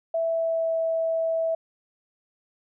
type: tone with pitch glide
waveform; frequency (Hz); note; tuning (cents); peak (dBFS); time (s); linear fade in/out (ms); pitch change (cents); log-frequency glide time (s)
sine; 659.3 to 653.6; E5 to E5; 0 to -15; -22; 0.14-1.55; 5; -15; 0.28-0.76
effects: none